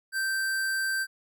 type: tone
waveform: square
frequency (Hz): 1562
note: G6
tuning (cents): -7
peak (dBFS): -27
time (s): 0.12-1.07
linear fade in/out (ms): 50
effects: none